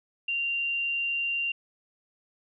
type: tone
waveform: sine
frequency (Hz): 2774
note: F7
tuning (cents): -12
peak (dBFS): -26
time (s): 0.28-1.52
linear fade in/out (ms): 5
effects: none